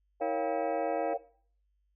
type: chord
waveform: sine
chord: G half-diminished seventh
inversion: first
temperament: equal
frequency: 466.2 / 554.4 / 698.5 / 784 Hz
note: Bb4 / Db5 / F5 / G5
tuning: 0 / 0 / 0 / 0 cents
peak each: -35 / -33 / -33 / -37 dBFS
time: 0.2-1.18 s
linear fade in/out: 20 ms
type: harmonic tone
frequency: 322.4 Hz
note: E4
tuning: 38 cents flat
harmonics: 1 / 3 / 4 / 5 / 6 / 7 / 8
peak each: -37 / -47 / -49 / -51 / -53 / -54 / -55 dBFS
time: 0.21-1.14 s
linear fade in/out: 10 ms
effects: noise-tail reverb RT60 0.5 s tail -17 dB re dry + added 50 Hz sine -70 dBFS peak until 1.95 s